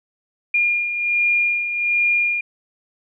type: beating tone pair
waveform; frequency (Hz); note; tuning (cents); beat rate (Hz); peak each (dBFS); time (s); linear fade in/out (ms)
sine; 2414 / 2415.3; D7 / D7; +47 / +48; 1.3; -25 / -17; 0.54-2.41; 5
effects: none